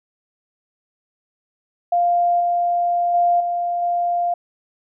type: tone with level steps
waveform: sine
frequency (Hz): 698.5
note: F5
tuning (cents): 0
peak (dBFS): -14 / -16 / -13 / -19 / -17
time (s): 1.92-4.34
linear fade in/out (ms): 5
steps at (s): 2.4 / 3.14 / 3.4 / 3.82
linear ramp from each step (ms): 5
effects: none